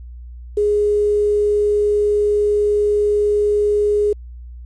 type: tone with quantisation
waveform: sine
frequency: 415.3 Hz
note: G#4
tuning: in tune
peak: -13 dBFS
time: 0.57-4.13 s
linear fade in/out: 5 ms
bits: 7
effects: added 60 Hz sine -32 dBFS peak until 4.65 s + resampled to 22050 Hz